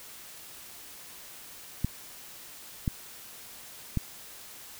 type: clicks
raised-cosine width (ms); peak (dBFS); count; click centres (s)
5; -14; 3; 1.846 / 2.878 / 3.973
effects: white hiss -47 dBFS RMS until 4.79 s